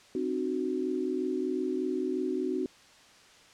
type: chord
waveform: sine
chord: C diminished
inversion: none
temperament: equal with one note detuned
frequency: 261.6 / 304.7 / 370 Hz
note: C4 / Eb4 / Gb4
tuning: 0 / -36 / 0 cents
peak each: -33 / -34 / -31 dBFS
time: 0.15-2.66 s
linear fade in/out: 2 ms
effects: white hiss -56 dBFS RMS until 3.53 s + low-pass 6000 Hz 12 dB/octave